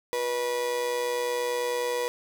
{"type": "tone with amplitude modulation", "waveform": "35% pulse", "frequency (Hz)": 487.3, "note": "B4", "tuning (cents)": -23, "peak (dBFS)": -22, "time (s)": [0.13, 2.08], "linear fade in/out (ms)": 0, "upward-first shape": "sine", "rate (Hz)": 129, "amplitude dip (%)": 55, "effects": []}